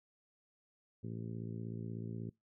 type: harmonic tone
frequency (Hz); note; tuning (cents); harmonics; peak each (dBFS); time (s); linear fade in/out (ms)
56.4; A1; +44; 2 / 3 / 4 / 5 / 6 / 7 / 8 / 9; -43 / -46 / -47 / -54 / -53 / -53 / -63 / -66; 1.03-2.3; 10
effects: noise-tail reverb RT60 0.2 s tail -24 dB re dry